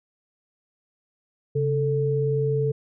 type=tone pair together; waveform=sine; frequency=137.23 / 441 Hz; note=C#3 / A4; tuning=-17 / +4 cents; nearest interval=octave + minor sixth; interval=2021 cents; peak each=-23 dBFS; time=1.55-2.72 s; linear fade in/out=10 ms; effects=none